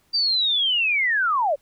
sine linear sweep, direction down, 4729 to 523.3 Hz, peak -18 dBFS, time 0.13-1.56 s, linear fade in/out 20 ms, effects pink hiss -63 dBFS RMS until 1.61 s

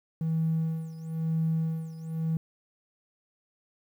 triangle tone with tremolo, 161.4 Hz, E3, 36 cents flat, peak -20 dBFS, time 0.21-2.37 s, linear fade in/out 2 ms, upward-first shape sine, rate 1 Hz, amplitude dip 85%, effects tanh soft clip ceiling -21 dBFS + 10-bit

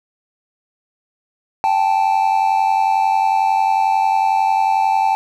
triangle tone pair together, 784 / 875.1 Hz, G5 / A5, 0 / -10 cents, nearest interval major second, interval 190 cents, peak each -14 dBFS, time 1.64-5.15 s, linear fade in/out 0 ms, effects none

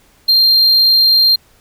triangle tone, 4186 Hz, C8, in tune, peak -6 dBFS, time 0.28-1.36 s, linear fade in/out 10 ms, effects pink hiss -51 dBFS RMS until 1.6 s

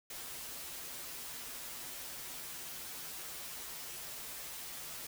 white noise with comb filter, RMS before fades -45 dBFS, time 0.1-5.07 s, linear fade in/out 5 ms, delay 9.8 ms, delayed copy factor -0.7, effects none

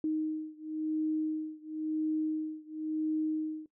sine beating tone pair, 311.1 / 312.06 Hz, D#4 / D#4, 0 / +5 cents, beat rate 0.96 Hz, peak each -33 / -34 dBFS, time 0.04-3.66 s, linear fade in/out 2 ms, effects noise-tail reverb RT60 0.1 s tail -19 dB re dry

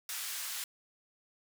white band-pass noise, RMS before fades -39 dBFS, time 0.09-0.64 s, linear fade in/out 2 ms, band 1300 to 15000 Hz, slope 12 dB/octave, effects none

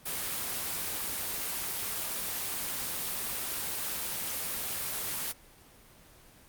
white noise, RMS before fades -34 dBFS, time 0.05-5.33 s, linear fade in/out 20 ms, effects pink hiss -56 dBFS RMS until 6.48 s + Opus 24 kbps

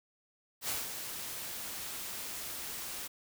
white noise with ADSR envelope, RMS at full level -34 dBFS, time 0.61-3.08 s, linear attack 81 ms, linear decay 180 ms, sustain -7 dB, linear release 15 ms, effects none

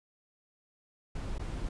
brown noise with dropouts, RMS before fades -36 dBFS, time 1.15-1.69 s, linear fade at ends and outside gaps 5 ms, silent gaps 1.383-1.394 s, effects resampled to 22050 Hz

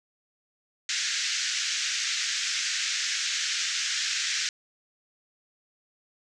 white band-pass noise, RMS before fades -29 dBFS, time 0.89-4.49 s, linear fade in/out 2 ms, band 1500 to 6900 Hz, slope 48 dB/octave, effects none

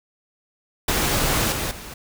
pink noise with level steps, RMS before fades -21 / -26 / -37 dBFS, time 0.88-1.94 s, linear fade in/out 5 ms, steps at 1.52 / 1.71 s, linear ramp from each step 2 ms, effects none

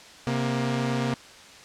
sawtooth tone pair together, 132.29 / 236 Hz, C3 / A#3, +19 / +22 cents, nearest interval minor seventh, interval 1003 cents, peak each -23 dBFS, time 0.27-1.14 s, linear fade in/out 0 ms, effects white hiss -47 dBFS RMS until 1.64 s + low-pass 6000 Hz 12 dB/octave

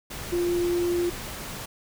sine tone in noise, 349.2 Hz, F4, in tune, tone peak -22 dBFS, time 0.32-1.1 s, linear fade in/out 10 ms, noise pink, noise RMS -36 dBFS, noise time 0.1-1.66 s, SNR +11 dB, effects none

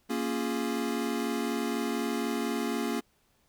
square chord, Bb minor seventh, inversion none, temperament equal, 233.1 / 277.2 / 349.2 / 415.3 Hz, Bb3 / Db4 / F4 / Ab4, 0 / 0 / 0 / 0 cents, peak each -33 / -35 / -37 / -37 dBFS, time 0.09-3.01 s, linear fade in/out 20 ms, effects pink hiss -69 dBFS RMS until 3.48 s

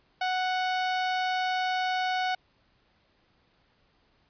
sawtooth tone, 740 Hz, F#5, in tune, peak -22 dBFS, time 0.21-2.35 s, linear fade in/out 5 ms, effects pink hiss -67 dBFS RMS until 4.29 s + resampled to 11025 Hz

